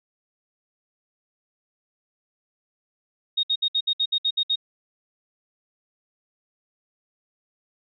sine tone bursts, 3729 Hz, A#7, in tune, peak -19 dBFS, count 10, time 3.37-4.558 s, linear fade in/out 10 ms, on 63 ms, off 62 ms, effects none

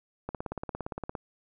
click train, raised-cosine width 1 ms, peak -20 dBFS, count 16, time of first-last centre 0.29-1.152 s, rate 17.4 Hz, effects none

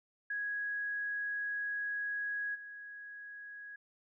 sine tone with level steps, 1661.2 Hz, G#6, in tune, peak -34 / -45 dBFS, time 0.3-3.76 s, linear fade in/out 5 ms, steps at 2.54 s, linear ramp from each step 20 ms, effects none

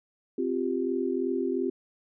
sine chord, C suspended fourth, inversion none, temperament equal, 261.6 / 349.2 / 392 Hz, C4 / F4 / G4, 0 / 0 / 0 cents, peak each -30 dBFS, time 0.38-1.7 s, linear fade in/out 5 ms, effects none

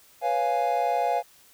triangle chord, C# dominant seventh, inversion third, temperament equal, 493.9 / 554.4 / 698.5 / 830.6 Hz, B4 / C#5 / E#5 / G#5, 0 / 0 / 0 / 0 cents, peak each -29 / -29 / -23 / -25 dBFS, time 0.21-1.23 s, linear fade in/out 50 ms, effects white hiss -56 dBFS RMS until 1.53 s

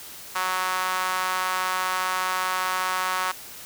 sawtooth tone with high-pass filter, 185 Hz, F#3, in tune, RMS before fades -26 dBFS, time 0.35-3.32 s, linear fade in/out 10 ms, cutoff 1100 Hz, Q 2.6, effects white hiss -41 dBFS RMS until 3.65 s

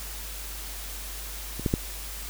clicks, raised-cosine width 3 ms, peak -21 / -11 / -9 dBFS, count 3, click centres 1.596 / 1.662 / 1.739 s, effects added 50 Hz sine -38 dBFS peak until 2.29 s + white hiss -39 dBFS RMS until 2.29 s

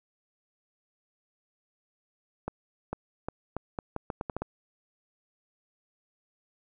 accelerating click train, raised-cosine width 1 ms, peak -18 dBFS, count 11, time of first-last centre 2.48-4.42 s, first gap 450 ms, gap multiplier 0.79, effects none

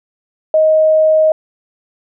sine tone, 627 Hz, D#5, 13 cents sharp, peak -7 dBFS, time 0.54-1.32 s, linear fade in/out 2 ms, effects none

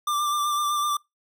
square tone with vibrato, 1182 Hz, D6, 11 cents sharp, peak -23 dBFS, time 0.07-0.97 s, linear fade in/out 5 ms, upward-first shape sine, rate 7.9 Hz, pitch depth 25 cents each way, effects noise-tail reverb RT60 0.2 s tail -25 dB re dry

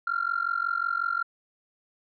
sine tone with amplitude modulation, 1384 Hz, F6, 16 cents flat, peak -20 dBFS, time 0.07-1.23 s, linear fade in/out 5 ms, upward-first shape sine, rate 45.5 Hz, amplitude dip 95%, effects tanh soft clip ceiling -18 dBFS

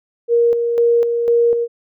sine tone with tremolo, 470.4 Hz, A#4, 16 cents sharp, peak -10 dBFS, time 0.28-1.68 s, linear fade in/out 50 ms, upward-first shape square, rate 2 Hz, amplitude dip 45%, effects none

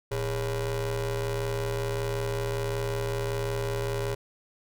30% pulse ring-modulated tone, 146.83 Hz, D3, in tune, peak -22 dBFS, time 0.11-4.15 s, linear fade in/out 10 ms, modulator 261 Hz, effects none

